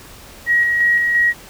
sine tone with tremolo, 1901 Hz, A#6, 33 cents sharp, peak -11 dBFS, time 0.46-1.34 s, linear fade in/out 50 ms, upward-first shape square, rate 2.9 Hz, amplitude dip 30%, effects pink hiss -40 dBFS RMS until 1.49 s

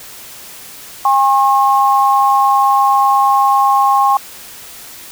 sine tone pair together, 809 / 1080.9 Hz, G#5 / C#6, -46 / -44 cents, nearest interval perfect fourth, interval 502 cents, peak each -11 dBFS, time 1.05-4.17 s, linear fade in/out 2 ms, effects white hiss -34 dBFS RMS until 5.11 s

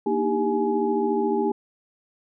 sine tone cluster, 234.7 / 303.7 / 317.9 / 397.2 / 842 Hz, A#3 / D#4 / D#4 / G4 / G#5, +12 / -42 / +37 / +23 / +24 cents, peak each -27 / -30 / -30 / -23 / -28 dBFS, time 0.06-1.52 s, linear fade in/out 5 ms, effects none

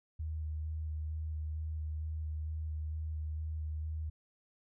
sine tone with vibrato, 77.78 Hz, D#2, in tune, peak -35 dBFS, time 0.19-4.1 s, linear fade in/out 10 ms, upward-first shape square, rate 2.2 Hz, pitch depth 13 cents each way, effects none

